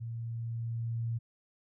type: tone with level ramp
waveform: sine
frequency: 115.6 Hz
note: A#2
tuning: 14 cents flat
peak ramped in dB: -36 to -30 dBFS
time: 0-1.19 s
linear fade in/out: 20 ms
effects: none